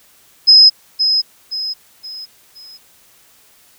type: tone with echo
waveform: sine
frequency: 5090 Hz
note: D#8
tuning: 39 cents sharp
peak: -3 dBFS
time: 0.47-0.7 s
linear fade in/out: 20 ms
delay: 520 ms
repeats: 4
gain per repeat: -8 dB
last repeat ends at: 2.78 s
effects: white hiss -50 dBFS RMS until 3.78 s